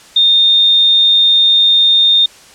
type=tone; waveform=sine; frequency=3649 Hz; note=A#7; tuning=38 cents flat; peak=-6 dBFS; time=0.16-2.26 s; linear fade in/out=5 ms; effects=white hiss -40 dBFS RMS until 2.54 s + low-pass 8000 Hz 12 dB/octave